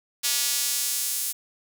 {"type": "tone with high-pass filter sweep", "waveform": "square", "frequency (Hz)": 130, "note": "C3", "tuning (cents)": -11, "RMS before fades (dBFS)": -26, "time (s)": [0.23, 1.33], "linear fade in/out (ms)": 20, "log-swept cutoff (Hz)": [4500, 9300], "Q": 0.75, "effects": []}